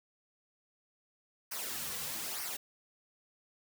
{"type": "noise with flanger", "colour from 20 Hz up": "white", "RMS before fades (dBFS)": -39, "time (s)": [1.51, 2.57], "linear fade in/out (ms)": 10, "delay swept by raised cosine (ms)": [0.27, 3.27], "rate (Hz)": 1.1, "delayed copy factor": -0.65, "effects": []}